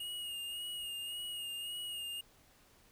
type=tone with vibrato; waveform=square; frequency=2861 Hz; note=F7; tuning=41 cents sharp; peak=-40 dBFS; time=0-2.21 s; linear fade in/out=5 ms; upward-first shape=sine; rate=1.8 Hz; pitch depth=30 cents each way; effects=pink hiss -65 dBFS RMS until 2.91 s